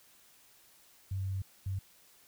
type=tone bursts at uneven times; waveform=sine; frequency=96 Hz; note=G2; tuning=36 cents flat; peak=-32 dBFS; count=2; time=1.11-1.42 / 1.66-1.79 s; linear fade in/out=5 ms; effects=white hiss -62 dBFS RMS until 2.27 s